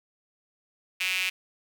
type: tone with high-pass filter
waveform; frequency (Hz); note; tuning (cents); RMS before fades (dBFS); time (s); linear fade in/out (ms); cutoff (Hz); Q
sawtooth; 185.6; F#3; +6; -28; 1-1.3; 10; 2500; 5.4
effects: none